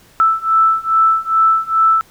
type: beating tone pair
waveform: sine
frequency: 1318.5 / 1320.9 Hz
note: E6 / E6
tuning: 0 / +3 cents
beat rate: 2.4 Hz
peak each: -14 / -13 dBFS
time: 0.2-2.01 s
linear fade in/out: 0 ms
effects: pink hiss -48 dBFS RMS until 2.1 s